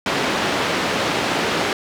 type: band-pass noise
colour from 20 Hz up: pink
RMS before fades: -21 dBFS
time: 0.06-1.73 s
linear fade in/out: 2 ms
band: 220 to 4000 Hz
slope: 12 dB/octave
effects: none